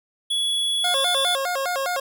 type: tone with pitch glide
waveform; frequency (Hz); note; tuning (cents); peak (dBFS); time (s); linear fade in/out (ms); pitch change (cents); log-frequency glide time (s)
square; 3381 to 3464; G#7 to A7; +30 to -28; -21; 0.3-1.36; 10; +42; 0.86-1.07
type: tone with vibrato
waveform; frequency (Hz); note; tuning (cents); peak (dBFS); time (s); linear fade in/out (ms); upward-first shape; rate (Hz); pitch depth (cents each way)
25% pulse; 622.3; D#5; 0; -19; 0.84-2; 5; square; 4.9; 240
effects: none